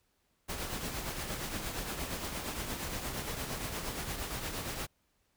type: noise with tremolo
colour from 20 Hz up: pink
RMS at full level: -36 dBFS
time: 0.48-4.87 s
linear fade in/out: 20 ms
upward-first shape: triangle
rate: 8.6 Hz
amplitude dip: 50%
effects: pink hiss -75 dBFS RMS until 5.36 s